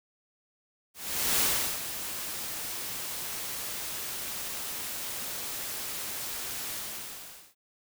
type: noise with ADSR envelope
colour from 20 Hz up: white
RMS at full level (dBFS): -25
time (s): 0.94-7.55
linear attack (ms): 460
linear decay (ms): 390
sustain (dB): -11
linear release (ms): 810
effects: none